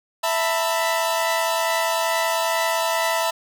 sawtooth chord, E suspended fourth, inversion none, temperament equal with one note detuned, 659.3 / 897.5 / 987.8 Hz, E5 / A5 / B5, 0 / +34 / 0 cents, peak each -19 / -22 / -21 dBFS, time 0.23-3.31 s, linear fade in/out 10 ms, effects none

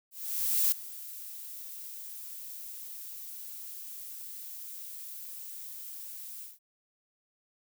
violet noise with ADSR envelope, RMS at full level -25 dBFS, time 0.11-6.59 s, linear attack 610 ms, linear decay 4 ms, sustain -18 dB, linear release 170 ms, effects none

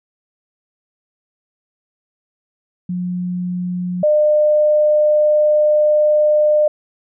sine tone pair in turn, 179.3 / 603.1 Hz, F3 / D5, +46 / +46 cents, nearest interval octave + major sixth, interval 2100 cents, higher second, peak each -19 / -10 dBFS, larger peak second, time 2.89-4.03 / 4.03-6.68 s, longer second, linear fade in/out 5 ms, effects none

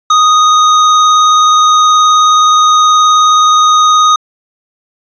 square tone with vibrato, 1244.5 Hz, D#6, in tune, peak -5 dBFS, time 0.1-4.16 s, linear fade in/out 5 ms, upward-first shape triangle, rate 19 Hz, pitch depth 11 cents each way, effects resampled to 16000 Hz

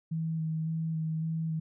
sine tone with vibrato, 160.4 Hz, E3, 47 cents flat, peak -29 dBFS, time 0.11-1.6 s, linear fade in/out 10 ms, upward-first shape square, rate 1.8 Hz, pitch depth 14 cents each way, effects none

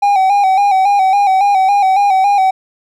triangle tone with vibrato, 785 Hz, G5, 2 cents sharp, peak -6 dBFS, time 0.02-2.51 s, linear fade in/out 10 ms, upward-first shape square, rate 3.6 Hz, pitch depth 56 cents each way, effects none

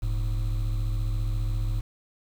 triangle tone pair together, 40.34 / 106.4 Hz, E1 / G#2, -37 / +42 cents, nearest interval octave + perfect fourth, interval 1679 cents, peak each -23 / -26 dBFS, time 0.02-1.81 s, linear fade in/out 10 ms, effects tanh soft clip ceiling -17 dBFS + 8-bit

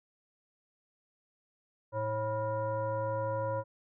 sine tone with frequency modulation, 544 Hz, C#5, 33 cents flat, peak -30 dBFS, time 1.92-3.64 s, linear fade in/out 50 ms, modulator 433 Hz, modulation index 1.1, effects none

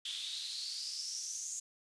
pink noise with high-pass filter sweep, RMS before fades -41 dBFS, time 0.05-1.6 s, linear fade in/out 5 ms, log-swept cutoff 3300 to 6900 Hz, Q 7.6, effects resampled to 22050 Hz

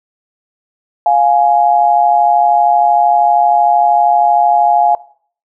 sine tone pair together, 702.1 / 835 Hz, F5 / G#5, +9 / +9 cents, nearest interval minor third, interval 300 cents, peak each -10 dBFS, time 1.06-4.95 s, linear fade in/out 2 ms, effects noise-tail reverb RT60 0.5 s tail -19 dB re dry

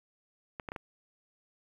clicks, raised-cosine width 0.5 ms, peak -23 dBFS, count 4, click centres 0.598 / 0.688 / 0.719 / 0.762 s, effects 9-bit

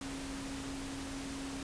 sine tone in noise, 272.5 Hz, C#4, 29 cents flat, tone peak -41 dBFS, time 0.01-1.63 s, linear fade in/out 2 ms, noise pink, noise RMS -44 dBFS, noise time 0.01-1.63 s, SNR 0 dB, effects resampled to 22050 Hz

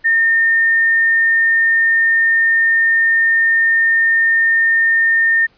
sine tone, 1820 Hz, A#6, 42 cents flat, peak -10 dBFS, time 0.04-5.47 s, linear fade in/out 20 ms, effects pink hiss -54 dBFS RMS until 5.57 s + resampled to 11025 Hz

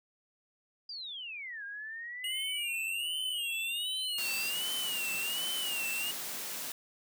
sine exponential two-way sweep, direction down then up, 4882 to 1602 to 4882 Hz, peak -39 dBFS, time 0.89-4.5 s, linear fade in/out 5 ms, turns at 1.64 s
square tone with vibrato, 2859 Hz, F7, 40 cents sharp, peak -34 dBFS, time 2.24-6.11 s, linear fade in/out 2 ms, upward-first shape sine, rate 1.3 Hz, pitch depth 120 cents each way
white high-pass noise, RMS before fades -39 dBFS, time 4.18-6.72 s, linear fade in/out 2 ms, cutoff 140 Hz, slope 96 dB/octave
effects none

